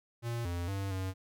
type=tone with pitch steps; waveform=square; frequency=117.7 / 86.9 / 98 / 94.4 Hz; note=A#2 / F2 / G2 / F#2; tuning=+17 / -8 / 0 / +35 cents; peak=-34 dBFS; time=0.22-1.14 s; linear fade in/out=50 ms; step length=230 ms; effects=none